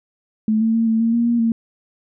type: tone with pitch steps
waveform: sine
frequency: 217.3 / 224.1 / 227.7 / 223.4 / 228.7 / 234.8 / 236.2 / 228.2 Hz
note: A3 / A3 / A#3 / A3 / A#3 / A#3 / A#3 / A#3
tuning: -21 / +32 / -40 / +27 / -33 / +13 / +23 / -37 cents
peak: -14 dBFS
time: 0.48-1.52 s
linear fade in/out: 2 ms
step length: 130 ms
effects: none